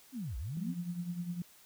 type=linear two-way sweep; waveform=sine; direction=down then up; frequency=278.6 to 50.6 to 278.6 Hz; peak=-36 dBFS; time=0.12-0.75 s; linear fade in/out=50 ms; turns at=0.37 s
type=tone with tremolo; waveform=sine; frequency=174.61 Hz; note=F3; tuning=in tune; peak=-32 dBFS; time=0.57-1.42 s; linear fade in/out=2 ms; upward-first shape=triangle; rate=9.9 Hz; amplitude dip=75%
effects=white hiss -60 dBFS RMS until 1.65 s